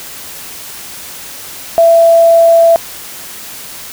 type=tone; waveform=sine; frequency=668 Hz; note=E5; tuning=23 cents sharp; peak=-3 dBFS; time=1.78-2.76 s; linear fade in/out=0 ms; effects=white hiss -28 dBFS RMS until 3.92 s